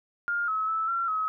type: tone with pitch steps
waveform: sine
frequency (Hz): 1409 / 1288 / 1311 / 1363 / 1278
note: F6 / E6 / E6 / F6 / D#6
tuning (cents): +15 / -41 / -10 / -43 / +46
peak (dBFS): -25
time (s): 0.28-1.28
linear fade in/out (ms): 0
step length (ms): 200
effects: none